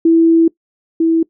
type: tone pair in turn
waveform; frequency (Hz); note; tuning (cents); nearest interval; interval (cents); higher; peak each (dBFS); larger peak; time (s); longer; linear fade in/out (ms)
sine; 329.6 / 327.5; E4 / E4; 0 / -11; unison; 11; first; -6 / -9; first; 0.05-0.48 / 1-1.23; first; 5
effects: noise-tail reverb RT60 0.1 s tail -21 dB re dry